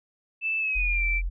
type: tone with pitch glide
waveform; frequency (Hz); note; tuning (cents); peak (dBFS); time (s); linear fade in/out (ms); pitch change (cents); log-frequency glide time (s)
sine; 2637 to 2336; E7 to D7; 0 to -10; -24; 0.41-1.22; 50; -210; 0.59-1.04
type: tone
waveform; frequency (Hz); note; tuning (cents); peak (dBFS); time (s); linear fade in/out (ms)
sine; 43.27; F1; -15; -25; 0.75-1.3; 20
effects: none